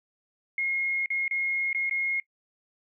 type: tone with dropouts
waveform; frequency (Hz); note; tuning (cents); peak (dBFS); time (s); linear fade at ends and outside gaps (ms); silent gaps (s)
sine; 2152; C7; +48; -25; 0.58-2.2; 2; 1.06-1.103 / 1.28-1.31 / 1.73-1.747 / 1.896-1.91
effects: noise-tail reverb RT60 0.1 s tail -21 dB re dry